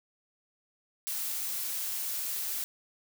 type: noise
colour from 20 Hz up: blue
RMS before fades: -34 dBFS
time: 1.07-2.64 s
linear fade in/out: 0 ms
effects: none